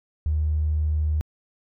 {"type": "tone", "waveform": "triangle", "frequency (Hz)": 76.7, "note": "D#2", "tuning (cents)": -24, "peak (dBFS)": -16, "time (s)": [0.26, 1.21], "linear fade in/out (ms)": 0, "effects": ["tanh soft clip ceiling -18 dBFS"]}